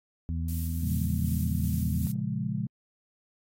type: harmonic tone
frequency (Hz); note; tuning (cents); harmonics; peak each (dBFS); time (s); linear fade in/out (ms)
82.41; E2; 0; 1 / 2 / 3; -29 / -35 / -39; 0.29-2.07; 0
type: noise with tremolo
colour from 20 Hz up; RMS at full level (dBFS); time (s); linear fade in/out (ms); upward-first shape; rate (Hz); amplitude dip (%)
violet; -40; 0.48-2.12; 5; square; 2.6; 30
type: chord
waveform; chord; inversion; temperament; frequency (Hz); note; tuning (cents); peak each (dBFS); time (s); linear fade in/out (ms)
sine; Bb minor seventh; none; equal; 116.54 / 138.59 / 174.61 / 207.7; Bb2 / Db3 / F3 / Ab3; 0 / 0 / 0 / 0; -34 / -33 / -34 / -33; 0.83-2.67; 5
effects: AAC 48 kbps